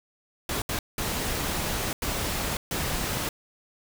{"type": "noise bursts at uneven times", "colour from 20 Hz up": "pink", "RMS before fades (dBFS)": -29, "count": 5, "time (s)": [[0.49, 0.62], [0.69, 0.79], [0.98, 1.93], [2.02, 2.57], [2.71, 3.29]], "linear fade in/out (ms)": 2, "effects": []}